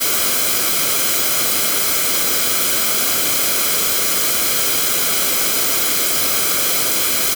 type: noise with comb filter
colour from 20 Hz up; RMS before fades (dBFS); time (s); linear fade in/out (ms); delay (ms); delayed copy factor
white; -17; 0-7.35; 20; 1.1; -0.6
effects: none